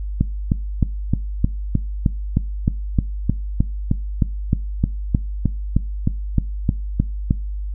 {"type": "click train", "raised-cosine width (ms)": 5, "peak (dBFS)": -3, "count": 24, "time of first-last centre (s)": [0.21, 7.309], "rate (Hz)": 3.24, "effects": ["noise-tail reverb RT60 0.3 s tail -21 dB re dry", "added 50 Hz sine -23 dBFS peak until 7.74 s"]}